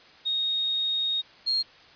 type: tone pair in turn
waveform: sine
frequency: 3729 / 4244 Hz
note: A#7 / C8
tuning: 0 / +24 cents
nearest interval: major second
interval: 224 cents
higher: second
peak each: -24 / -22 dBFS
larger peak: second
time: 0.25-1.22 / 1.46-1.63 s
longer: first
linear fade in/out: 20 ms
effects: white hiss -52 dBFS RMS until 1.95 s + resampled to 11025 Hz